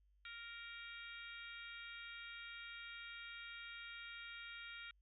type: harmonic tone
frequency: 466.2 Hz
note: A#4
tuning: in tune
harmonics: 3 / 4 / 5 / 6 / 7 / 8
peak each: -54 / -58 / -54 / -61 / -59 / -59 dBFS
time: 0.25-4.91 s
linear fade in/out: 2 ms
effects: added 50 Hz sine -70 dBFS peak until 5.01 s